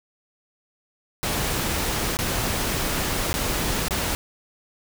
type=noise with dropouts; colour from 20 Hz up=pink; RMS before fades=-25 dBFS; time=1.23-4.15 s; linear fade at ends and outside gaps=0 ms; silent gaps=2.17-2.189 / 3.33-3.34 / 3.883-3.908 s; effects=none